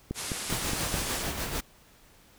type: click train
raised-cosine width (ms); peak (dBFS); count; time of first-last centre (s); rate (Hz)
3; -18; 5; 0.11-0.942; 4.81
type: low-pass noise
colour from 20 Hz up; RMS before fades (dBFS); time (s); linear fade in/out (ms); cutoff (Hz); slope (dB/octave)
white; -36; 0.14-1.26; 50; 11000; 48
type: noise with tremolo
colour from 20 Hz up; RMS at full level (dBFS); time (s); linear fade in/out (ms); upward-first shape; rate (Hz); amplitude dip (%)
pink; -31; 0.49-1.61; 10; sine; 6.7; 50
effects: pink hiss -58 dBFS RMS until 2.38 s